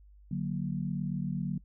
sine chord, D augmented, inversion none, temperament equal, 146.83 / 185 / 233.1 Hz, D3 / F#3 / A#3, 0 / 0 / 0 cents, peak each -34 / -33 / -38 dBFS, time 0.31-1.58 s, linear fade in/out 5 ms, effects noise-tail reverb RT60 0.1 s tail -23 dB re dry + added 50 Hz sine -53 dBFS peak until 1.64 s

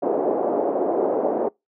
pink band-pass noise, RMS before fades -22 dBFS, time 0.02-1.49 s, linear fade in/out 10 ms, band 340 to 680 Hz, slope 24 dB/octave, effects noise-tail reverb RT60 0.2 s tail -26 dB re dry

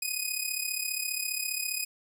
10% pulse tone with amplitude modulation, 2498 Hz, D#7, 6 cents sharp, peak -18 dBFS, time 0.02-1.85 s, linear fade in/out 5 ms, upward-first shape sine, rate 34.9 Hz, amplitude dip 70%, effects none

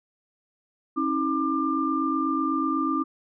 sine tone cluster, 271.8 / 319.9 / 1193 Hz, C#4 / D#4 / D6, -34 / +48 / +27 cents, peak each -27 / -27 / -26 dBFS, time 0.96-3.04 s, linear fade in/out 20 ms, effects none

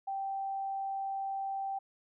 sine tone, 781 Hz, G5, 7 cents flat, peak -33 dBFS, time 0.07-1.79 s, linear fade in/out 10 ms, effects none

